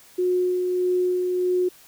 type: tone with tremolo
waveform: sine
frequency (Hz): 362.6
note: F#4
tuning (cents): -35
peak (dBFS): -18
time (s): 0.18-1.69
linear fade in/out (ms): 10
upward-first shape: sine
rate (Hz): 1.6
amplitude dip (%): 30
effects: white hiss -51 dBFS RMS until 1.87 s